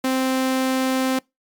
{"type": "tone", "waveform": "sawtooth", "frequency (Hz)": 261.2, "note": "C4", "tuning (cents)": -3, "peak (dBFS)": -15, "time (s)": [0.04, 1.19], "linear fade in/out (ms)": 5, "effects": ["noise-tail reverb RT60 0.2 s tail -25 dB re dry", "Opus 48 kbps"]}